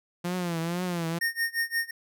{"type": "tone with vibrato", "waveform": "sawtooth", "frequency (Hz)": 172.7, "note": "F3", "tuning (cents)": -19, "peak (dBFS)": -24, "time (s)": [0.24, 1.19], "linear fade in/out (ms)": 10, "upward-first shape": "triangle", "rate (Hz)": 2.1, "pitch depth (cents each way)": 110}
{"type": "tone with tremolo", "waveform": "square", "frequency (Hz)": 1841, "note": "A#6", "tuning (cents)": -22, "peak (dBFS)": -24, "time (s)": [1.21, 1.91], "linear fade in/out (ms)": 5, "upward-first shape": "sine", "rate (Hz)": 5.7, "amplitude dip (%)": 95}
{"effects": []}